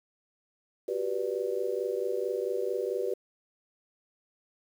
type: chord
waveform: sine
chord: G major seventh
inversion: third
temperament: just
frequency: 367.5 / 392 / 490 / 588 Hz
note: F#4 / G4 / B4 / D5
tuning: -12 / 0 / -14 / +2 cents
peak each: -36 / -32 / -32 / -38 dBFS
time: 0.88-3.14 s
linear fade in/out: 5 ms
effects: 9-bit